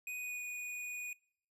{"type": "tone with pitch glide", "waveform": "square", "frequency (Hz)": [2489, 2468], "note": ["D#7", "D#7"], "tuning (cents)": [0, -15], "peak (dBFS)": -40, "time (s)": [0.07, 1.13], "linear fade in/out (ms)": 2, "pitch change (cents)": -15, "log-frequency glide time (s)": [0.17, 0.41], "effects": ["noise-tail reverb RT60 0.6 s tail -24 dB re dry", "resampled to 32000 Hz"]}